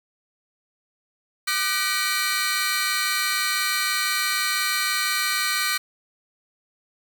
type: tone cluster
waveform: sawtooth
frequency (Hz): 1204 / 1511 / 1918 / 2302 / 4166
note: D6 / F#6 / A#6 / D7 / C8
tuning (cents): +43 / +36 / +49 / -35 / -8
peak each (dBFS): -25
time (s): 1.47-5.78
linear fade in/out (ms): 10
effects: 7-bit